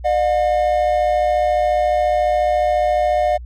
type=tone pair together; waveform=triangle; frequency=604 / 718.3 Hz; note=D5 / F5; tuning=+48 / +48 cents; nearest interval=minor third; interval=300 cents; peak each=-15 dBFS; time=0.04-3.38 s; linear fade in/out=20 ms; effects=added 60 Hz sine -30 dBFS peak until 3.45 s